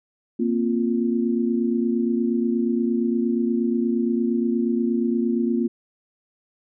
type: chord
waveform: sine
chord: Bb suspended second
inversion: none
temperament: equal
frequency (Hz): 233.1 / 261.6 / 349.2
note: Bb3 / C4 / F4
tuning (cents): 0 / 0 / 0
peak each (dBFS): -21 / -26 / -25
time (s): 0.39-5.68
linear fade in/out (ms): 10
effects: none